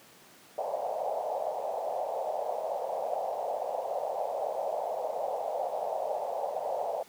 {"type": "band-pass noise", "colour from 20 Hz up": "pink", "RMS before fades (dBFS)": -33, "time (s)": [0.58, 7.03], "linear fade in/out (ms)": 2, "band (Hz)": [530, 810], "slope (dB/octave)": 48, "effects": ["pink hiss -55 dBFS RMS until 7.08 s", "high-pass 200 Hz 12 dB/octave"]}